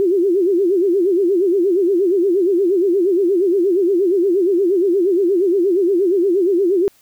sine tone with vibrato, 370 Hz, F#4, in tune, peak -12 dBFS, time 0-6.88 s, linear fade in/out 0 ms, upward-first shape sine, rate 8.5 Hz, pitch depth 170 cents each way, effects white hiss -54 dBFS RMS until 7.01 s

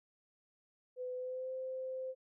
sine tone with pitch glide, 503 to 519.2 Hz, B4 to C5, +32 to -13 cents, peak -38 dBFS, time 0.96-2.15 s, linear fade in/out 50 ms, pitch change +55 cents, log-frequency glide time 1.15-1.52 s, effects none

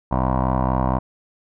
15% pulse tone with low-pass filter, 64.2 Hz, C2, 32 cents flat, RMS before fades -20 dBFS, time 0.11-0.99 s, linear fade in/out 10 ms, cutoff 910 Hz, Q 7.3, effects none

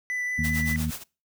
triangle tone with vibrato, 1988 Hz, B6, 11 cents sharp, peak -25 dBFS, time 0.1-0.76 s, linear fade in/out 0 ms, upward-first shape triangle, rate 5.4 Hz, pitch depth 11 cents each way
harmonic tone, 77.78 Hz, D#2, in tune, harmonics 1 / 2 / 3, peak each -29 / -29 / -29 dBFS, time 0.38-0.91 s, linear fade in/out 10 ms
white noise with tremolo, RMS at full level -34 dBFS, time 0.43-1.04 s, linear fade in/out 20 ms, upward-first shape sine, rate 8.4 Hz, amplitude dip 80%
effects noise-tail reverb RT60 0.3 s tail -23 dB re dry

